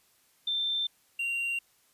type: tone pair in turn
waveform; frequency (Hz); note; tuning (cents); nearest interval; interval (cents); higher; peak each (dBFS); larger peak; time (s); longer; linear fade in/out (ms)
sine / triangle; 3567 / 2763; A7 / F7; +23 / -19; major third; 442; first; -27; neither; 0.47-0.87 / 1.19-1.59; neither; 5
effects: white hiss -66 dBFS RMS until 1.93 s + resampled to 32000 Hz